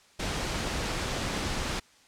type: noise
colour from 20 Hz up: pink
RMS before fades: -31 dBFS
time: 0.19-1.8 s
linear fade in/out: 10 ms
effects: white hiss -59 dBFS RMS until 2.07 s + low-pass 7000 Hz 12 dB/octave